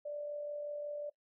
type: tone with amplitude modulation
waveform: sine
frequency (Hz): 587.3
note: D5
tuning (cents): 0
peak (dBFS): -36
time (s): 0.05-1.1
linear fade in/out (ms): 10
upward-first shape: sine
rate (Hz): 45.5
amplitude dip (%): 35
effects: noise-tail reverb RT60 0.1 s tail -20 dB re dry